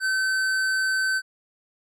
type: tone with hard clipping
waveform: sine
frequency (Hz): 1534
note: G6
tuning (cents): -38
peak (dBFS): -23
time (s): 0-1.22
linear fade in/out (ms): 50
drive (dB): 12
effects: none